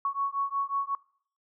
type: beating tone pair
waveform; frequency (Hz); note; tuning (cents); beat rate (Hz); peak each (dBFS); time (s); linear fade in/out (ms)
sine; 1108.7 / 1114.2; C#6 / C#6; 0 / +9; 5.5; -30; 0.05-0.95; 2
effects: noise-tail reverb RT60 0.6 s tail -24 dB re dry